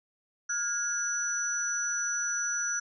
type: tone cluster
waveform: sine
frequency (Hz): 1417 / 1643 / 5930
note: F6 / G#6 / F#8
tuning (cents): +25 / -19 / +3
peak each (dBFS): -33 / -38 / -30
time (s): 0.49-2.8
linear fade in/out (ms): 10
effects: none